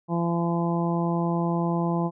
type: harmonic tone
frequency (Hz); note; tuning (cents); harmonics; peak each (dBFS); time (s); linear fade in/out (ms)
170.1; F3; -45; 1 / 2 / 3 / 4 / 5 / 6; -24 / -29 / -35 / -33 / -33 / -34; 0.08-2.11; 50
effects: none